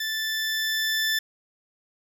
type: tone with level ramp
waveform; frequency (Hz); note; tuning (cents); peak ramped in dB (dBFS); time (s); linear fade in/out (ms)
20% pulse; 1760; A6; 0; -22 to -17; 0-1.19; 5
effects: none